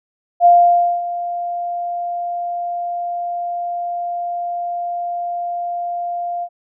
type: tone with ADSR envelope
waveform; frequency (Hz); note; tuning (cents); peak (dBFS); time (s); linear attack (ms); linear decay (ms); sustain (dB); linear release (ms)
sine; 698.5; F5; 0; -5; 0.4-6.49; 54; 560; -15; 61
effects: none

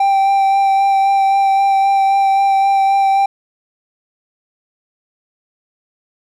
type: tone with vibrato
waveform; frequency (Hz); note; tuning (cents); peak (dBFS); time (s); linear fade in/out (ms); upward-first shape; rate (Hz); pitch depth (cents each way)
triangle; 784; G5; 0; -8; 0-3.26; 5; sine; 3.8; 13
effects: none

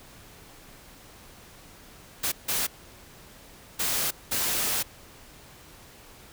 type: noise bursts at uneven times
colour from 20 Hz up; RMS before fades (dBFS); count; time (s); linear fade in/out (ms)
white; -27; 4; 2.23-2.32 / 2.48-2.67 / 3.79-4.11 / 4.31-4.83; 10
effects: pink hiss -50 dBFS RMS until 6.32 s

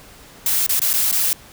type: noise with dropouts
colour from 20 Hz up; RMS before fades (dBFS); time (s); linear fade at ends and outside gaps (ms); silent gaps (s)
blue; -18; 0.46-1.33; 1; 0.664-0.693 / 0.794-0.817 / 0.931-0.938 / 1.114-1.126
effects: pink hiss -44 dBFS RMS until 1.52 s

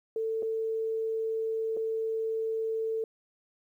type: tone with dropouts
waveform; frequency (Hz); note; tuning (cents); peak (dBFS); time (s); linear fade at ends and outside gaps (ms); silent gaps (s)
sine; 445.5; A4; +22; -28; 0.16-3.04; 2; 0.424-0.429 / 1.767-1.771
effects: 11-bit

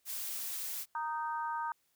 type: noise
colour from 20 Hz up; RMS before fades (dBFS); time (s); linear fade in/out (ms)
blue; -39; 0.05-0.86; 50
type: harmonic tone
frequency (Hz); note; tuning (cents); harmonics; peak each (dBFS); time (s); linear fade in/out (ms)
310; D#4; -6; 3 / 4 / 5; -35 / -40 / -43; 0.95-1.72; 2
effects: white hiss -75 dBFS RMS until 1.95 s

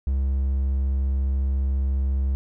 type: tone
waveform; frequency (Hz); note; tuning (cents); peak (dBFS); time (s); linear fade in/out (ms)
triangle; 67.2; C2; +47; -18; 0.07-2.35; 0
effects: none

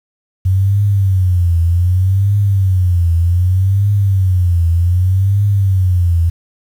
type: tone with vibrato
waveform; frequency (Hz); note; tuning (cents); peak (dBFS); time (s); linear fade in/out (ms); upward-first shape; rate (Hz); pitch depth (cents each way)
sine; 92.5; F#2; 0; -9; 0.45-6.3; 10; triangle; 0.65; 180
effects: 7-bit

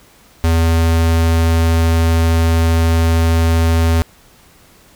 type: tone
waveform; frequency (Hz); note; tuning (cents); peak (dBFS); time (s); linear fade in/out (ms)
square; 82.41; E2; 0; -11; 0.44-4.02; 0
effects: pink hiss -47 dBFS RMS until 4.95 s

